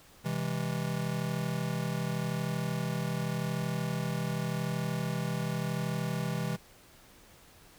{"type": "chord", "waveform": "square", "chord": "C augmented", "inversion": "none", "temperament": "just", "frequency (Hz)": [130.81, 163.52, 204.4], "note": ["C3", "E3", "G#3"], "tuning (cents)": [0, -14, -27], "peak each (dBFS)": [-36, -34, -38], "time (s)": [0.24, 6.57], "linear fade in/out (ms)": 20, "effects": ["pink hiss -57 dBFS RMS until 7.78 s"]}